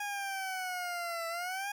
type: exponential two-way sweep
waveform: 20% pulse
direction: down then up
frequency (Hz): 825 to 662 to 825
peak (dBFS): -30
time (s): 0-1.72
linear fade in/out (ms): 5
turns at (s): 1.28
effects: none